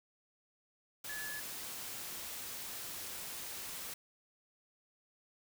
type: tone in noise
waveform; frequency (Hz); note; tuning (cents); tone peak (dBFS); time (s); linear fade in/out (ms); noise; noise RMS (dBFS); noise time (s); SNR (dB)
sine; 1711; A6; -49; -42; 1.09-1.4; 5; white; -44; 1.04-3.94; -1
effects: none